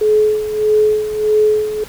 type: tone with tremolo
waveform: sine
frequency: 426.9 Hz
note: G#4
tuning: 48 cents sharp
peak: -8 dBFS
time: 0.01-1.84 s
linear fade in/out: 5 ms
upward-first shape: sine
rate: 1.6 Hz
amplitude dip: 70%
effects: pink hiss -36 dBFS RMS until 1.88 s